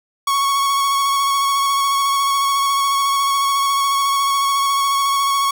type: tone with vibrato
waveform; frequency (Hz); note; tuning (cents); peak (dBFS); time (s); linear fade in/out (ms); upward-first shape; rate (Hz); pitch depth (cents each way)
45% pulse; 1108.7; C#6; 0; -15; 0.27-5.51; 5; square; 14; 16
effects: none